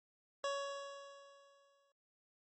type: tone with exponential decay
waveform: 25% pulse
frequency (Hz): 559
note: C#5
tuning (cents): +14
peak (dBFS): -31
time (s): 0.44-1.92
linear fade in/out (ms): 2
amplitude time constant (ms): 320
effects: MP3 32 kbps